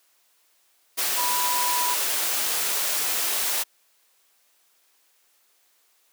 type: tone in noise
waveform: sine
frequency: 982 Hz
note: B5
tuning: 10 cents flat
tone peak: -25 dBFS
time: 1.17-1.95 s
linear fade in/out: 20 ms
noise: white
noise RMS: -25 dBFS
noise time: 0.97-3.64 s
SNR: -3 dB
effects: white hiss -64 dBFS RMS until 6.12 s + high-pass 400 Hz 12 dB/octave